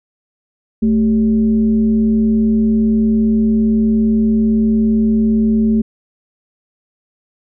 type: tone with frequency modulation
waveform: sine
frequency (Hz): 220.6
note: A3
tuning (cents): +5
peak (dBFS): -10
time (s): 0.82-5.82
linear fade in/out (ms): 10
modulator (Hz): 170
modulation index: 0.41
effects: none